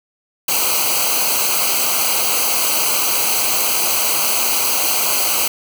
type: noise with comb filter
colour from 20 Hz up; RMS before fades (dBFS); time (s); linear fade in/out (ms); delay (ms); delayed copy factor
white; -17; 0.48-5.48; 5; 0.56; -0.85
effects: none